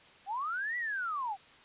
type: linear two-way sweep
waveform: sine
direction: up then down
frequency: 740 to 1975.5 to 740 Hz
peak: -32 dBFS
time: 0.26-1.37 s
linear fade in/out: 50 ms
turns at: 0.77 s
effects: white hiss -57 dBFS RMS until 1.64 s + resampled to 8000 Hz